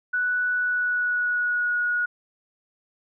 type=tone with pitch glide; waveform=sine; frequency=1480 to 1452.9 Hz; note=F#6 to F#6; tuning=0 to -32 cents; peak=-21 dBFS; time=0.13-2.06 s; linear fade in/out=10 ms; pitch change=-32 cents; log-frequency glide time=0.53-1.77 s; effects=none